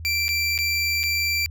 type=tone with dropouts; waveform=25% pulse; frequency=2349 Hz; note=D7; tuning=in tune; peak=-17 dBFS; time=0.05-1.46 s; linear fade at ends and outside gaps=0 ms; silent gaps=0.282-0.29 / 0.578-0.588 / 1.032-1.037 s; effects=added 82 Hz sine -33 dBFS peak until 1.5 s